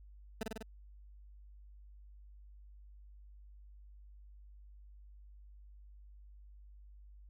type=tone with echo; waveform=20% pulse; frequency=220 Hz; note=A3; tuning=in tune; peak=-30 dBFS; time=0.41-0.43 s; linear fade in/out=2 ms; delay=49 ms; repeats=4; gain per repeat=-2 dB; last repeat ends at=0.626 s; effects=added 50 Hz sine -53 dBFS peak until 7.29 s